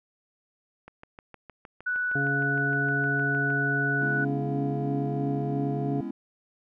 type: click train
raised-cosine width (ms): 0.5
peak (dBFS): -29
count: 18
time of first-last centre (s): 0.88-3.503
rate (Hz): 6.48
type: tone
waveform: sine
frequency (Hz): 1480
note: F#6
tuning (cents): 0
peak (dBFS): -25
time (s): 1.86-4.25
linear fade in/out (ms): 10
type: harmonic tone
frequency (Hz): 140.1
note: C#3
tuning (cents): +19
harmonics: 1 / 2 / 3 / 5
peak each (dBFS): -29 / -32 / -34 / -36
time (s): 2.15-6.01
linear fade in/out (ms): 5
type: chord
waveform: triangle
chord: C# minor seventh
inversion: second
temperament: just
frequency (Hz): 207.9 / 249.5 / 277.2 / 332.6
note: G#3 / B3 / C#4 / E4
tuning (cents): +2 / +18 / 0 / +16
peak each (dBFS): -35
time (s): 4.01-6.11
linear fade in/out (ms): 5
effects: none